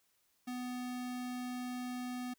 square tone, 248.8 Hz, B3, 13 cents sharp, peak -39 dBFS, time 0.47-2.34 s, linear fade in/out 10 ms, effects white hiss -75 dBFS RMS until 2.38 s

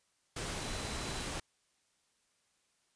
sine tone in noise, 3996 Hz, B7, 20 cents sharp, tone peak -50 dBFS, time 0.61-1.25 s, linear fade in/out 5 ms, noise pink, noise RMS -39 dBFS, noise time 0.36-1.4 s, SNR -14 dB, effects white hiss -75 dBFS RMS until 2.95 s + resampled to 22050 Hz

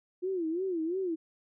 sine tone with vibrato, 349 Hz, F4, 1 cent flat, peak -29 dBFS, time 0.22-1.16 s, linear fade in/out 20 ms, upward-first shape sine, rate 2.9 Hz, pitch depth 170 cents each way, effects none

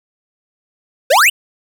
square exponential sweep, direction up, 478.1 to 3136 Hz, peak -8 dBFS, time 1.1-1.3 s, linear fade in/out 10 ms, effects none

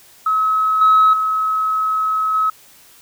sine tone with level steps, 1284 Hz, E6, 46 cents flat, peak -13 / -7 / -15 / -13 dBFS, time 0.26-2.5 s, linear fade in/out 5 ms, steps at 0.81 / 1.13 / 2.34 s, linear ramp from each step 5 ms, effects tanh soft clip ceiling -5 dBFS + white hiss -47 dBFS RMS until 3.01 s

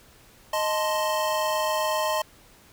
square chord, A diminished, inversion second, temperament equal, 622.3 / 880 / 1046.5 Hz, Eb5 / A5 / C6, 0 / 0 / 0 cents, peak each -27 / -30 / -29 dBFS, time 0.53-2.22 s, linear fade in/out 5 ms, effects pink hiss -54 dBFS RMS until 2.72 s

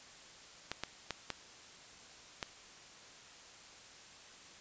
clicks, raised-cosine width 0.2 ms, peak -19 dBFS, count 5, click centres 0.716 / 0.836 / 1.107 / 1.303 / 2.428 s, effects white hiss -55 dBFS RMS until 4.6 s + resampled to 16000 Hz

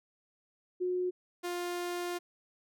sine / sawtooth tone pair in turn, 362.7 / 352 Hz, F#4 / F4, -34 / +14 cents, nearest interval minor second, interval 52 cents, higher first, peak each -29 / -30 dBFS, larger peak first, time 0.8-1.11 / 1.43-2.19 s, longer second, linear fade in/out 20 ms, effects none

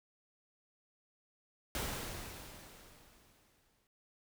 pink noise with exponential decay, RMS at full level -37 dBFS, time 1.75-3.87 s, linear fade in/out 1 ms, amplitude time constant 460 ms, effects none

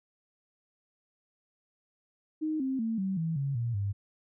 sine tone with pitch steps, 311.1 / 264.6 / 225.1 / 191.5 / 162.91 / 138.58 / 117.88 / 100.28 Hz, D#4 / C4 / A3 / G3 / E3 / C#3 / A#2 / G2, 0 / +20 / +40 / -40 / -20 / 0 / +20 / +40 cents, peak -28 dBFS, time 2.41-3.93 s, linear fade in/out 20 ms, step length 190 ms, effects none

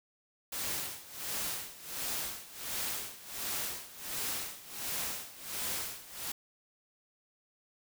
white noise with tremolo, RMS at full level -35 dBFS, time 0.52-6.32 s, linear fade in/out 5 ms, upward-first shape sine, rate 1.4 Hz, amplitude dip 85%, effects none

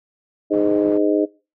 harmonic tone, 102.9 Hz, G#2, 16 cents flat, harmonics 3 / 4 / 5 / 6, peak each -18 / -20 / -25 / -22 dBFS, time 0.5-1.26 s, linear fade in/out 20 ms
pink band-pass noise, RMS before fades -34 dBFS, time 0.53-0.98 s, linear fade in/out 5 ms, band 180 to 720 Hz, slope 12 dB/octave
effects noise-tail reverb RT60 0.3 s tail -21 dB re dry

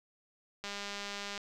click train, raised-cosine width 0.2 ms, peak -23 dBFS, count 150, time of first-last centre 0.64-1.378 s, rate 202 Hz, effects none

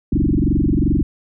sine tone with frequency modulation, 174.61 Hz, F3, in tune, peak -13 dBFS, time 0.12-1.03 s, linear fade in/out 5 ms, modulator 22.7 Hz, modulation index 6.6, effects none

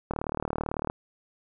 click train, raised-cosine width 1 ms, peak -15 dBFS, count 31, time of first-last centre 0.11-0.899 s, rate 38 Hz, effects none

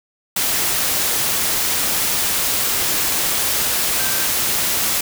sine tone in noise, 1563 Hz, G6, 6 cents flat, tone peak -29 dBFS, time 3.99-4.26 s, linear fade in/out 5 ms, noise white, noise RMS -19 dBFS, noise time 0.36-5.01 s, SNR -13 dB, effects none

